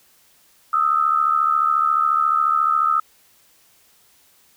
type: tone pair together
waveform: sine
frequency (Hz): 1244.5 / 1318.7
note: D#6 / E6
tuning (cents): 0 / 0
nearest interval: minor second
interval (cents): 100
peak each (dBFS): -18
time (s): 0.73-3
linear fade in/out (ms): 5
effects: white hiss -56 dBFS RMS until 4.56 s